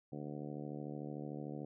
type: harmonic tone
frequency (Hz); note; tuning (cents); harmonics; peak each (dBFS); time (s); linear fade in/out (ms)
73.42; D2; 0; 2 / 3 / 4 / 5 / 6 / 7 / 8 / 9 / 10; -46 / -48 / -47 / -52 / -52 / -52 / -58 / -60 / -57; 0.12-1.65; 5
effects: none